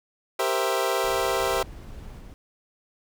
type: chord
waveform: 25% pulse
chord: C dominant seventh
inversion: second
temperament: equal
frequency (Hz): 392 / 466.2 / 523.3 / 659.3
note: G4 / Bb4 / C5 / E5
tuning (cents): 0 / 0 / 0 / 0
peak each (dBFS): -24 / -26 / -24 / -25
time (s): 0.39-1.63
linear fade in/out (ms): 5
type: noise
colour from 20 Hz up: brown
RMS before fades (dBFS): -43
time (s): 1.04-2.19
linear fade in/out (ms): 2
type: noise with tremolo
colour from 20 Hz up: brown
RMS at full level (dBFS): -41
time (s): 1.4-2.34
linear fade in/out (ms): 0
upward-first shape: triangle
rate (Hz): 19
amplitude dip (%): 25
effects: none